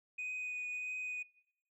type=tone with vibrato; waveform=sine; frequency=2489 Hz; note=D#7; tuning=in tune; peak=-36 dBFS; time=0.18-1.23 s; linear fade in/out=10 ms; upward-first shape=triangle; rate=1.6 Hz; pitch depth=13 cents each way; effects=noise-tail reverb RT60 0.7 s tail -22 dB re dry + tanh soft clip ceiling -36 dBFS